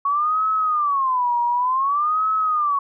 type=tone with vibrato; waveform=sine; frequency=1108.7 Hz; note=C#6; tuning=in tune; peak=-17 dBFS; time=0.05-2.79 s; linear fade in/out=5 ms; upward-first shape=sine; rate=0.55 Hz; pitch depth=260 cents each way; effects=none